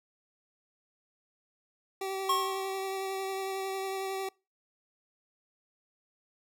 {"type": "tone with vibrato", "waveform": "25% pulse", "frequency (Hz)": 385.1, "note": "G4", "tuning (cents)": -31, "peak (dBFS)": -29, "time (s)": [2.01, 4.29], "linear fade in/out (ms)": 5, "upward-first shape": "triangle", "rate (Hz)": 11, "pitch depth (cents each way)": 17}
{"type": "tone with exponential decay", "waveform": "square", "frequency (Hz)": 1086, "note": "C#6", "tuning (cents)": -36, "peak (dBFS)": -24, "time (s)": [2.29, 2.94], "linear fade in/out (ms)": 5, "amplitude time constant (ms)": 140}
{"effects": ["noise-tail reverb RT60 0.3 s tail -26 dB re dry"]}